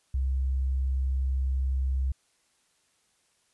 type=tone; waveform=sine; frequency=65.9 Hz; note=C2; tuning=13 cents sharp; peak=-24 dBFS; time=0.14-2.12 s; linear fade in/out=5 ms; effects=white hiss -69 dBFS RMS until 3.53 s + resampled to 24000 Hz